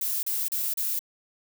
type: noise bursts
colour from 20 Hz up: violet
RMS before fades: -28 dBFS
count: 4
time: 0.01-0.992 s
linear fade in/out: 5 ms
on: 220 ms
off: 34 ms
effects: none